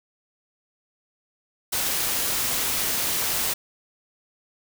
white noise, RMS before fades -25 dBFS, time 1.72-3.54 s, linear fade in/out 10 ms, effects none

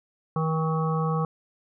harmonic tone with a mistuned harmonic, 159.4 Hz, D#3, 42 cents sharp, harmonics 1 / 3 / 5 / 7 / 8, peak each -24 / -31 / -34 / -31 / -37 dBFS, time 0.36-1.25 s, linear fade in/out 2 ms, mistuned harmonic 8, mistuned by +19 cents, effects none

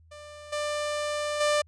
sawtooth tone with level steps, 594 Hz, D5, 20 cents sharp, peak -39 / -24 / -18 dBFS, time 0.11-1.62 s, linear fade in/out 10 ms, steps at 0.52 / 1.4 s, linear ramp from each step 10 ms, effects added 81 Hz sine -54 dBFS peak until 1.67 s + resampled to 22050 Hz

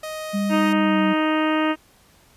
sawtooth tone, 624 Hz, D#5, 5 cents sharp, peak -25 dBFS, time 0.03-0.73 s, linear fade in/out 5 ms
sine tone with pitch glide, 200.4 to 194.02 Hz, G3 to G3, +38 to -18 cents, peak -20 dBFS, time 0.33-1.14 s, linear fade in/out 20 ms, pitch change -56 cents, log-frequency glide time 0.8-1.01 s
harmonic tone, 311.1 Hz, D#4, in tune, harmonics 1 / 2 / 3 / 4 / 5 / 6 / 7 / 8 / 9 / 10, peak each -20 / -26 / -28 / -27 / -32 / -31 / -36 / -35 / -33 / -40 dBFS, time 0.49-1.76 s, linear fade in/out 50 ms
effects pink hiss -55 dBFS RMS until 2.36 s + resampled to 32000 Hz

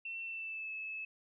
sine tone with pitch glide, 2697 to 2602 Hz, E7 to E7, +39 to -23 cents, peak -39 dBFS, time 0.05-1.05 s, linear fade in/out 5 ms, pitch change -62 cents, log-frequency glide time 0.24-0.71 s, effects none

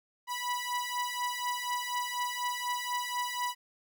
sawtooth beating tone pair, 980 / 984.1 Hz, B5 / B5, -14 / -6 cents, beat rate 4.1 Hz, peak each -31 dBFS, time 0.27-3.55 s, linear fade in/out 50 ms, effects none

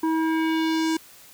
square tone with low-pass filter sweep, 321.2 Hz, E4, 45 cents flat, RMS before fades -23 dBFS, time 0.03-0.97 s, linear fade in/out 5 ms, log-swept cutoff 1000 to 7900 Hz, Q 1.4, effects white hiss -49 dBFS RMS until 1.33 s

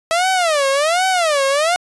sawtooth tone with vibrato, 641 Hz, E5, 49 cents flat, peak -10 dBFS, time 0.11-1.76 s, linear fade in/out 0 ms, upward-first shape sine, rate 1.3 Hz, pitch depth 290 cents each way, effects resampled to 24000 Hz

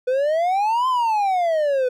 triangle exponential two-way sweep, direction up then down, 493.9 to 1046 to 493.9 Hz, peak -15 dBFS, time 0.07-1.89 s, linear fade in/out 10 ms, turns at 0.88 s, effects none

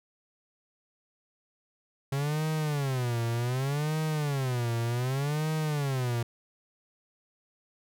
45% pulse tone with vibrato, 135 Hz, C#3, 45 cents flat, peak -27 dBFS, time 2.12-6.23 s, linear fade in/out 5 ms, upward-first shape sine, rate 0.66 Hz, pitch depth 260 cents each way, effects none

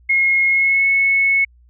sine tone with pitch glide, 2157 to 2199 Hz, C#7 to C#7, -48 to -14 cents, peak -12 dBFS, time 0.09-1.45 s, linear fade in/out 10 ms, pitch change +34 cents, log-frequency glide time 0.48-0.86 s, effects added 60 Hz sine -47 dBFS peak until 1.69 s

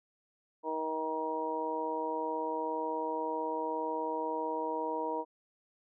harmonic tone, 158.1 Hz, D#3, 28 cents sharp, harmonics 2 / 3 / 4 / 5 / 6, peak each -40 / -37 / -40 / -45 / -35 dBFS, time 0.63-5.25 s, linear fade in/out 50 ms, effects none

